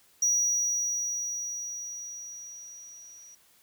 triangle tone with level ramp, 5790 Hz, F#8, 38 cents flat, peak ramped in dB -20 to -47 dBFS, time 0.22-3.35 s, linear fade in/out 5 ms, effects white hiss -62 dBFS RMS until 3.62 s

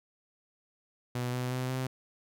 sawtooth tone with pitch steps, 123.47 / 125.48 / 127.53 / 129.61 Hz, B2 / B2 / C3 / C3, 0 / +28 / -44 / -16 cents, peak -27 dBFS, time 1.15-1.87 s, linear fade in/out 5 ms, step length 180 ms, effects none

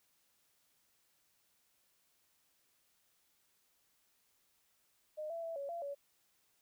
sine tone with pitch steps, 613 / 669 / 661 / 560 / 682 / 565 Hz, D#5 / E5 / E5 / C#5 / F5 / C#5, -26 / +25 / +5 / +18 / -41 / +33 cents, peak -39 dBFS, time 5.17-5.95 s, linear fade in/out 20 ms, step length 130 ms, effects white hiss -75 dBFS RMS until 6.61 s

